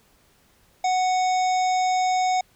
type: harmonic tone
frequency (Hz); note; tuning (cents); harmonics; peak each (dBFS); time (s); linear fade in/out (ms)
740; F#5; 0; 1 / 3 / 5 / 7 / 9 / 10; -19 / -32 / -37 / -38 / -37 / -45; 0.84-2.41; 5
effects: pink hiss -60 dBFS RMS until 2.55 s